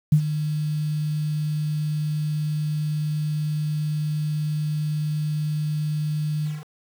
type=tone with ADSR envelope; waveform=sine; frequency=151.5 Hz; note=D#3; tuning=46 cents flat; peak=-10 dBFS; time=0.12-6.65 s; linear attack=6 ms; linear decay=80 ms; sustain=-12 dB; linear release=200 ms; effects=7-bit